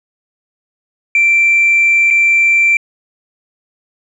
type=tone with dropouts; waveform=sine; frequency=2349 Hz; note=D7; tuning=in tune; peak=-6 dBFS; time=1.15-2.77 s; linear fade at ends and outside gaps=2 ms; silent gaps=2.104-2.108 s; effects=tanh soft clip ceiling -4 dBFS